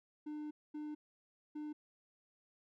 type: tone bursts at uneven times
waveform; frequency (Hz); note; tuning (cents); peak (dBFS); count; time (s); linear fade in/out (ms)
triangle; 300.9; D4; +42; -39; 3; 0.26-0.51 / 0.74-0.95 / 1.55-1.73; 10
effects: none